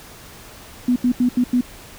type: tone bursts at uneven times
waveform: sine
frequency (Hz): 246.9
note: B3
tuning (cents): 0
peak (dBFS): -13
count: 5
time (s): 0.88-0.96 / 1.04-1.12 / 1.2-1.29 / 1.37-1.44 / 1.53-1.61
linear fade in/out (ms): 5
effects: pink hiss -41 dBFS RMS until 1.98 s